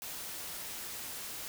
white noise, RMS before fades -42 dBFS, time 0.02-1.48 s, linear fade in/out 0 ms, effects none

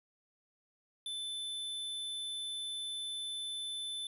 square tone, 3520 Hz, A7, in tune, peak -38 dBFS, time 1.06-4.07 s, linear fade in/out 2 ms, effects resampled to 32000 Hz + 11-bit

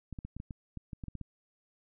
clicks, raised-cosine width 5 ms, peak -28 dBFS, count 12, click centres 0.127 / 0.188 / 0.25 / 0.366 / 0.401 / 0.508 / 0.773 / 0.932 / 1.038 / 1.083 / 1.153 / 1.213 s, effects none

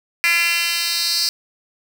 10% pulse tone with high-pass filter sweep, 340.8 Hz, F4, 42 cents flat, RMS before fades -19 dBFS, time 0.24-1.29 s, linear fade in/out 0 ms, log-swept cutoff 2300 to 4600 Hz, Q 4, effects none

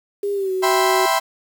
sine tone with pitch glide, 404.3 to 375.1 Hz, G#4 to F#4, -46 to +24 cents, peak -19 dBFS, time 0.23-1.06 s, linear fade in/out 5 ms, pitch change -130 cents, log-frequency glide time 0.33-0.52 s
35% pulse chord, C major seventh, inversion first, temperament equal, 659.3 / 784 / 987.8 / 1046.5 Hz, E5 / G5 / B5 / C6, 0 / 0 / 0 / 0 cents, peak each -20 dBFS, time 0.62-1.2 s, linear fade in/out 20 ms
effects 7-bit

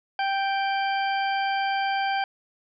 harmonic tone, 784 Hz, G5, in tune, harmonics 1 / 2 / 3 / 4 / 6, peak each -24 / -30 / -34 / -36 / -40 dBFS, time 0.19-2.24 s, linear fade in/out 2 ms, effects none

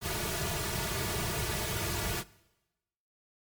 pink noise with comb filter, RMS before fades -33 dBFS, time 0.01-2.24 s, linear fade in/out 50 ms, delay 3.8 ms, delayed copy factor -0.9, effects noise-tail reverb RT60 1.0 s tail -21 dB re dry + MP3 96 kbps

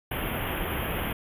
pink band-stop noise, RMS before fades -30 dBFS, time 0.11-1.13 s, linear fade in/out 5 ms, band 3300 to 11000 Hz, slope 96 dB/octave, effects resampled to 32000 Hz

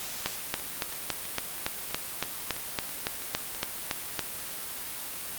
two click trains, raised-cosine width 0.2 ms, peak -22 / -9 dBFS, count 11 / 15, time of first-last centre 0.27-3.549 / 0.26-4.193 s, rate 3.05 / 3.56 Hz, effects white hiss -37 dBFS RMS until 5.38 s + Opus 48 kbps

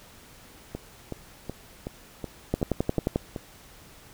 two click trains, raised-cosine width 2 ms, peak -10 / -19 dBFS, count 8 / 8, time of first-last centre 2.54-3.159 / 0.75-3.362 s, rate 11.3 / 2.68 Hz, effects pink hiss -51 dBFS RMS until 4.13 s

